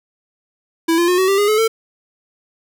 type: tone with pitch steps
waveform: square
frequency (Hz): 329.6 / 344.4 / 359.8 / 376 / 392.9 / 410.5 / 428.9 / 448.2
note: E4 / F4 / F#4 / F#4 / G4 / G#4 / A4 / A4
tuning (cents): 0 / -24 / -48 / +28 / +4 / -20 / -44 / +32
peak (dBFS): -13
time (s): 0.88-1.68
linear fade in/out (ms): 10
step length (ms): 100
effects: none